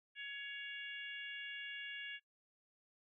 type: harmonic tone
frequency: 560 Hz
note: C#5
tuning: 18 cents sharp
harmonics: 3 / 4 / 5 / 6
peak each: -47 / -50 / -48 / -55 dBFS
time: 0.15-2.2 s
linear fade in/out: 50 ms
effects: noise-tail reverb RT60 0.1 s tail -21 dB re dry